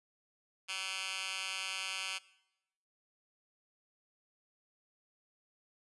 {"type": "tone with high-pass filter", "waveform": "10% pulse", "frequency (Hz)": 190, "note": "F#3", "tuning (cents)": 46, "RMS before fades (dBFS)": -39, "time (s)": [0.68, 2.19], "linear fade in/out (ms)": 20, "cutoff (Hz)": 2300, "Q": 1.8, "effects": ["noise-tail reverb RT60 0.9 s tail -21 dB re dry", "resampled to 24000 Hz"]}